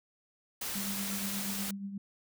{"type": "noise", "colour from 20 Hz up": "white", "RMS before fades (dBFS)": -37, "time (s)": [0.61, 1.71], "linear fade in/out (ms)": 5}
{"type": "tone with tremolo", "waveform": "sine", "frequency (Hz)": 198.2, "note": "G3", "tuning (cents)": 19, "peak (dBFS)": -34, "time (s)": [0.75, 1.98], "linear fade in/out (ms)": 5, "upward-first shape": "triangle", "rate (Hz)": 8.4, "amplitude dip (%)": 60}
{"effects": []}